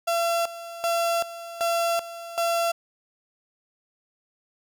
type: tone with tremolo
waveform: 35% pulse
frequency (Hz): 678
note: E5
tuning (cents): +49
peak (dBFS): -20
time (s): 0.07-2.72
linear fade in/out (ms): 10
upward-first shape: square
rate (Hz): 1.3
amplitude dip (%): 80
effects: none